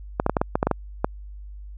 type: clicks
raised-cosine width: 1 ms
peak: -5 dBFS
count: 10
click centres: 0.199 / 0.264 / 0.296 / 0.368 / 0.415 / 0.555 / 0.629 / 0.67 / 0.713 / 1.045 s
effects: added 50 Hz sine -36 dBFS peak until 1.77 s